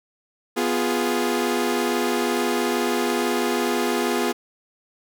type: chord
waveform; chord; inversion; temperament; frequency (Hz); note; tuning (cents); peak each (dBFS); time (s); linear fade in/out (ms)
sawtooth; F diminished; second; equal; 246.9 / 349.2 / 415.3; Cb4 / F4 / Ab4; 0 / 0 / 0; -21; 0.56-4.33; 20
effects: none